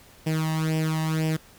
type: tone with flanger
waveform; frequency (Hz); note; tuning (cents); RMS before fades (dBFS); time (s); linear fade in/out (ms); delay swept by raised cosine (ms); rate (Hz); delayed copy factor
sawtooth; 158.2; D#3; +29; -25; 0.26-1.37; 10; 0.37 to 1.07; 2; +0.75
effects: pink hiss -52 dBFS RMS until 1.58 s